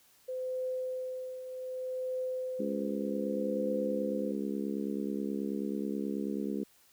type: tone with tremolo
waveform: sine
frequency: 512 Hz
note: C5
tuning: 38 cents flat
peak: -31 dBFS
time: 0.28-4.32 s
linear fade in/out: 10 ms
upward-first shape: triangle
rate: 0.65 Hz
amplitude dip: 65%
type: harmonic tone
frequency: 69.3 Hz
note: C#2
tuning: in tune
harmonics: 3 / 4 / 5 / 6 / 7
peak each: -35 / -37 / -40 / -40 / -45 dBFS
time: 2.59-6.64 s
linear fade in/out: 10 ms
effects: white hiss -64 dBFS RMS until 6.92 s